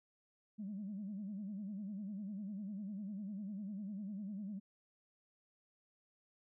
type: tone with vibrato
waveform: sine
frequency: 201.5 Hz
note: G3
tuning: 48 cents sharp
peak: -40 dBFS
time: 0.58-4.6 s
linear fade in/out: 20 ms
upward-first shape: sine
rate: 10 Hz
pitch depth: 120 cents each way
effects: tanh soft clip ceiling -37 dBFS

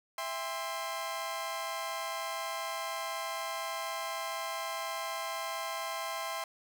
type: chord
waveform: sawtooth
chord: C major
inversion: first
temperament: equal with one note detuned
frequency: 659.3 / 800.9 / 1046.5 Hz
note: E5 / G5 / C6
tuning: 0 / +37 / 0 cents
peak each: -36 / -38 / -34 dBFS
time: 0.18-6.44 s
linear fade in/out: 2 ms
effects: none

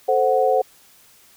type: chord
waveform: sine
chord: F# diminished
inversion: first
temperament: equal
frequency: 440 / 523.3 / 740 Hz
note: A4 / C5 / F#5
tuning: 0 / 0 / 0 cents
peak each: -21 / -18 / -19 dBFS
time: 0.08-0.62 s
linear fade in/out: 10 ms
effects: white hiss -52 dBFS RMS until 1.36 s

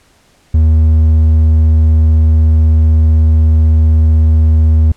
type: tone with hard clipping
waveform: sine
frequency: 79 Hz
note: D#2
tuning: 27 cents sharp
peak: -6 dBFS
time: 0.54-4.92 s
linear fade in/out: 5 ms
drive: 3 dB
effects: pink hiss -50 dBFS RMS until 4.96 s + low-pass 10000 Hz 12 dB/octave

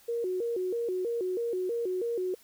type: tone with vibrato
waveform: sine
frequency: 415.3 Hz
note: G#4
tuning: in tune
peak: -28 dBFS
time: 0.08-2.35 s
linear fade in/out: 10 ms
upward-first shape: square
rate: 3.1 Hz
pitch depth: 210 cents each way
effects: white hiss -59 dBFS RMS until 2.43 s

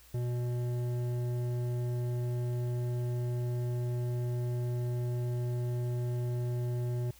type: tone with hard clipping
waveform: sine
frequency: 121.9 Hz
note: B2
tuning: 22 cents flat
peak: -32 dBFS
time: 0.14-7.11 s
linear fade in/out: 5 ms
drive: 10 dB
effects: added 60 Hz sine -59 dBFS peak until 7.19 s + white hiss -59 dBFS RMS until 7.19 s

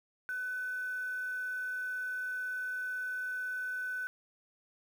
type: tone with quantisation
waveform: sine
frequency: 1503 Hz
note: F#6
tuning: 27 cents sharp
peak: -34 dBFS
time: 0.29-4.07 s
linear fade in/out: 0 ms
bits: 9
effects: none

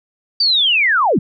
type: linear sweep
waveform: sine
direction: down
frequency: 4699 to 130.81 Hz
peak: -11 dBFS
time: 0.4-1.19 s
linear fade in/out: 5 ms
effects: none

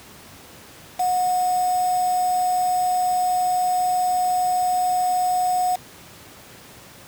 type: tone with quantisation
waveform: sine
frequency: 729 Hz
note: F#5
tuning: 26 cents flat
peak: -18 dBFS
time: 0.99-5.76 s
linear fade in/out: 10 ms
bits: 5
effects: pink hiss -44 dBFS RMS until 7.07 s + high-pass 80 Hz 12 dB/octave

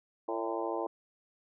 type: harmonic tone with a mistuned harmonic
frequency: 113.4 Hz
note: A#2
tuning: 47 cents flat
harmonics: 3 / 4 / 5 / 6 / 7 / 8 / 9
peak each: -37 / -38 / -39 / -40 / -40 / -41 / -42 dBFS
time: 0.28-0.87 s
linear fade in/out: 5 ms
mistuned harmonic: 6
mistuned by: -53 cents
effects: none

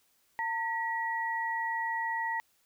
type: tone pair together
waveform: sine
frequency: 906.6 / 1921 Hz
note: A#5 / B6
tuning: -48 / -48 cents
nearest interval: octave + minor second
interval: 1300 cents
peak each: -32 / -33 dBFS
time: 0.39-2.4 s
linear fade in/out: 0 ms
effects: white hiss -70 dBFS RMS until 2.65 s

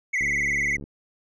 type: tone with vibrato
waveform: triangle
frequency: 2093 Hz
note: C7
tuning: in tune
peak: -20 dBFS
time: 0.13-0.77 s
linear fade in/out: 10 ms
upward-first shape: sine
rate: 20 Hz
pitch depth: 110 cents each way
type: click train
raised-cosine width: 3 ms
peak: -26 dBFS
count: 46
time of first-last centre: 0.21-0.839 s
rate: 71.5 Hz
effects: resampled to 22050 Hz

